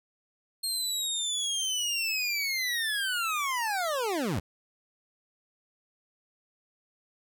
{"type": "linear sweep", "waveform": "25% pulse", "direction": "down", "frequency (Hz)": [4242, 68.5], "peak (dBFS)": -24, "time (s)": [0.63, 4.4], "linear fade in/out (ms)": 10, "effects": []}